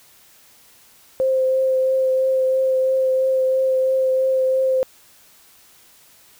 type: tone with vibrato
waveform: sine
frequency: 523.3 Hz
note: C5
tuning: in tune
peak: -15 dBFS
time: 1.2-4.83 s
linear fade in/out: 0 ms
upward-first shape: triangle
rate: 3 Hz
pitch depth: 14 cents each way
effects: white hiss -51 dBFS RMS until 6.39 s